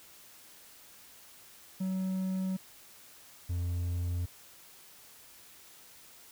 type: tone pair in turn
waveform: triangle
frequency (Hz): 188.1 / 87.55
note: F#3 / F2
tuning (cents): +29 / +5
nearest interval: octave + minor second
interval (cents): 1324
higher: first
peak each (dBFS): -28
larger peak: neither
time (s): 1.8-2.57 / 3.49-4.26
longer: neither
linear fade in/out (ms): 10
effects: white hiss -55 dBFS RMS until 6.31 s